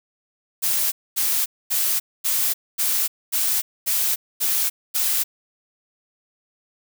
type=noise bursts; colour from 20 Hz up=blue; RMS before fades=-21 dBFS; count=9; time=0.62-5.24 s; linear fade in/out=20 ms; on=300 ms; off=240 ms; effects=none